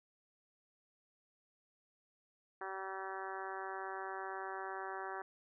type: harmonic tone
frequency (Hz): 191.6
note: G3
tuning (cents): -39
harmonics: 2 / 3 / 4 / 5 / 6 / 7 / 8 / 9 / 10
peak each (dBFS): -47 / -54 / -46 / -49 / -49 / -51 / -50 / -51 / -59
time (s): 2.61-5.22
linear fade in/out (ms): 2
effects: none